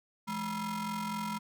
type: ring-modulated tone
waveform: 35% pulse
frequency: 380 Hz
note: F#4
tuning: 46 cents sharp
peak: -29 dBFS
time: 0.27-1.39 s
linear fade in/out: 20 ms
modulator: 592 Hz
effects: none